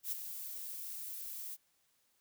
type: noise with ADSR envelope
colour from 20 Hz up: violet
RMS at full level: -35 dBFS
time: 0.03-1.57 s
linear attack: 91 ms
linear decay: 11 ms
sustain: -9 dB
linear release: 36 ms
effects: white hiss -75 dBFS RMS until 2.2 s